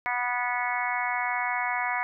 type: harmonic tone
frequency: 245.3 Hz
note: B3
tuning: 12 cents flat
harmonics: 3 / 4 / 5 / 6 / 7 / 8 / 9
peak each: -32 / -31 / -36 / -37 / -35 / -34 / -32 dBFS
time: 0.06-2.03 s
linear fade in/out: 0 ms
effects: none